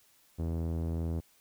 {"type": "tone with low-pass filter", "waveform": "sawtooth", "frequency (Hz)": 82.41, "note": "E2", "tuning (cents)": 0, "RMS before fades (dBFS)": -33, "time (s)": [0.38, 1.21], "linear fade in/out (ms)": 20, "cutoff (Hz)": 480, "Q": 0.75, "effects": ["white hiss -65 dBFS RMS until 1.4 s"]}